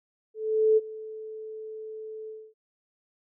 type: tone with ADSR envelope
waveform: sine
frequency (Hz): 436.3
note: A4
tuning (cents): -15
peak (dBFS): -16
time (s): 0.34-2.54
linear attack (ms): 430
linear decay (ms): 30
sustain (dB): -20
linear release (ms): 260
effects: none